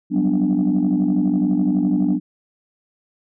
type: chord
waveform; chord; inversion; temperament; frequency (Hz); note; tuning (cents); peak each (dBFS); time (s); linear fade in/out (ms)
sine; G major seventh; third; equal with one note detuned; 184.04 / 196 / 246.9 / 293.7; F#3 / G3 / B3 / D4; -9 / 0 / 0 / 0; -20 / -21 / -20 / -18; 0.1-2.2; 50
effects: tanh soft clip ceiling -10 dBFS